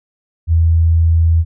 sine tone, 82.41 Hz, E2, in tune, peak -8 dBFS, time 0.47-1.45 s, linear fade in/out 50 ms, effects none

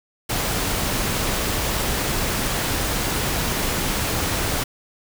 pink noise, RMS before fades -23 dBFS, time 0.29-4.64 s, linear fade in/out 10 ms, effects none

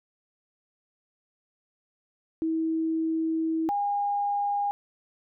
sine tone pair in turn, 322.6 / 812.9 Hz, E4 / G#5, -37 / -37 cents, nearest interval octave + major third, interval 1600 cents, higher second, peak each -24 dBFS, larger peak neither, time 2.42-3.69 / 3.69-4.71 s, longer first, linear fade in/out 0 ms, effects none

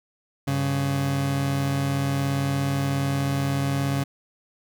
30% pulse tone pair together, 98 / 138.59 Hz, G2 / C#3, 0 / 0 cents, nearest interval tritone, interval 600 cents, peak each -29 / -20 dBFS, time 0.47-4.04 s, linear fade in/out 10 ms, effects none

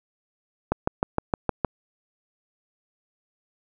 click train, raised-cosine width 1 ms, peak -7 dBFS, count 7, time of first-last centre 0.72-1.647 s, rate 6.47 Hz, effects none

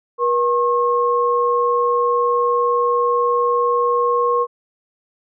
sine tone pair together, 481 / 1079.8 Hz, B4 / C#6, -46 / -46 cents, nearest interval octave + major second, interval 1400 cents, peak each -17 dBFS, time 0.18-4.47 s, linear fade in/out 50 ms, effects none

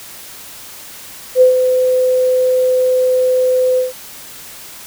sine tone with ADSR envelope, 509 Hz, C5, 48 cents flat, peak -3 dBFS, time 1.35-3.93 s, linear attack 61 ms, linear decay 120 ms, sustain -7 dB, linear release 150 ms, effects white hiss -34 dBFS RMS until 4.86 s

